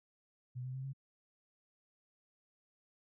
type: tone with pitch steps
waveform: sine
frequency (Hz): 125.1 / 128.54 / 132.08 / 135.72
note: B2 / C3 / C3 / C#3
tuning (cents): +23 / -30 / +17 / -36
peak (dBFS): -39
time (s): 0.55-0.934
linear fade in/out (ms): 20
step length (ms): 96
effects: none